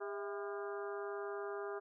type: harmonic tone with a mistuned harmonic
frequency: 201.7 Hz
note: G3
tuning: 50 cents sharp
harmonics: 2 / 3 / 4 / 5 / 6 / 7 / 8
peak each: -41 / -49 / -51 / -53 / -49 / -52 / -55 dBFS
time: 0-1.8 s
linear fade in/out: 20 ms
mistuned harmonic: 3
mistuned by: +120 cents
effects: none